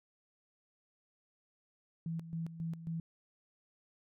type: tone with tremolo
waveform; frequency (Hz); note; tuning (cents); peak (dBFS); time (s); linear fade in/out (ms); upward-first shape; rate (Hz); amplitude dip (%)
sine; 164.7; E3; -1; -35; 2.06-3; 2; square; 3.7; 70
effects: none